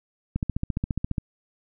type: click train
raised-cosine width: 5 ms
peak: -13 dBFS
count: 13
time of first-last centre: 0.36-1.182 s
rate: 14.6 Hz
effects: none